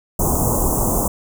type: band-stop noise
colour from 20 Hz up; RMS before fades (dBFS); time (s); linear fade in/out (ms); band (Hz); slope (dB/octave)
pink; -18; 0.19-1.08; 5; 1100 to 6700; 48
effects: none